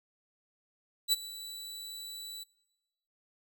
sawtooth tone with ADSR envelope, 3951 Hz, B7, in tune, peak -19 dBFS, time 1.08-2.44 s, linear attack 46 ms, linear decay 25 ms, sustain -19 dB, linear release 14 ms, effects noise-tail reverb RT60 1.0 s tail -23 dB re dry

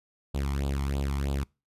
sawtooth tone with flanger, 69.3 Hz, C#2, in tune, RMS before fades -29 dBFS, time 0.34-1.44 s, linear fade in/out 10 ms, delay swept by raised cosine 0.25 to 0.95 ms, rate 3.1 Hz, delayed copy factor +0.8, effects noise-tail reverb RT60 0.3 s tail -26 dB re dry + resampled to 32000 Hz

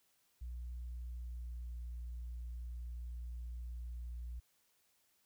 sine tone with pitch glide, 60.4 to 59.57 Hz, B1 to A#1, -38 to +38 cents, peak -40 dBFS, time 0.41-4.4 s, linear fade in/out 10 ms, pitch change -24 cents, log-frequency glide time 0.71-1.73 s, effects tanh soft clip ceiling -39 dBFS + white hiss -75 dBFS RMS until 5.25 s

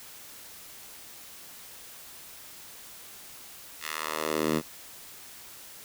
10% pulse tone with high-pass filter sweep, 77.78 Hz, D#2, in tune, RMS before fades -30 dBFS, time 3.8-4.62 s, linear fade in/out 50 ms, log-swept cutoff 2100 to 180 Hz, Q 1.1, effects white hiss -47 dBFS RMS until 5.84 s

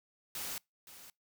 white noise with echo, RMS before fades -40 dBFS, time 0.35-0.58 s, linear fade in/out 2 ms, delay 520 ms, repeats 1, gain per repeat -13 dB, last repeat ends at 1.1 s, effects noise-tail reverb RT60 0.2 s tail -26 dB re dry

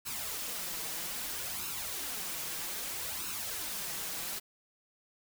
white noise with flanger, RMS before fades -38 dBFS, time 0.05-4.4 s, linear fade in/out 20 ms, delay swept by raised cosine 0.75 to 6.35 ms, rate 0.62 Hz, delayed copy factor +0.6, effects none

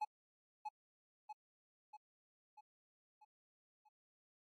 triangle tone with echo, 849 Hz, G#5, 38 cents sharp, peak -34 dBFS, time 0.01-0.05 s, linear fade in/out 10 ms, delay 640 ms, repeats 6, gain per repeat -5 dB, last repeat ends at 3.89 s, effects AAC 48 kbps

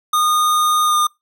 square tone with pitch glide, 1227 to 1213.6 Hz, D#6 to D#6, -25 to -44 cents, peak -14 dBFS, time 0.13-1.07 s, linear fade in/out 5 ms, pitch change -19 cents, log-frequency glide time 0.85-0.96 s, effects noise-tail reverb RT60 0.2 s tail -25 dB re dry

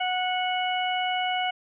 harmonic tone, 735 Hz, F#5, 12 cents flat, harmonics 1 / 2 / 3 / 4, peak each -26 / -34 / -32 / -31 dBFS, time 0-1.51 s, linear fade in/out 10 ms, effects none

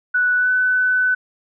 sine tone with pitch glide, 1480 to 1503.3 Hz, F#6 to F#6, 0 to +27 cents, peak -14 dBFS, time 0.14-1.15 s, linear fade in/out 10 ms, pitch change +27 cents, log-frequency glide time 0.36-0.51 s, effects none

